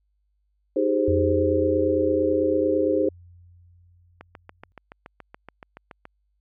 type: chord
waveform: sine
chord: Ab major seventh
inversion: second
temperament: equal with one note detuned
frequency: 311.1 / 386.4 / 415.3 / 523.3 Hz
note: Eb4 / G4 / Ab4 / C5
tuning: 0 / -25 / 0 / 0 cents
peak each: -24 / -26 / -25 / -23 dBFS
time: 0.76-3.09 s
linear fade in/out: 5 ms
type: tone with exponential decay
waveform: sine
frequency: 87.7 Hz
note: F2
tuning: 8 cents sharp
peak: -22 dBFS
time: 1.08-4.72 s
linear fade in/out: 0 ms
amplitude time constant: 790 ms
type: click train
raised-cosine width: 0.5 ms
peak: -25 dBFS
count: 14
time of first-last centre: 4.21-6.054 s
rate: 7.05 Hz
effects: added 50 Hz sine -67 dBFS peak until 6.4 s